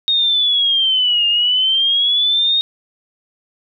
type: linear two-way sweep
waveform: sine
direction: down then up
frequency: 3729 to 2811 to 3729 Hz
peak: -12 dBFS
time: 0.08-2.61 s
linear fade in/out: 0 ms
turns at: 1.27 s
effects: none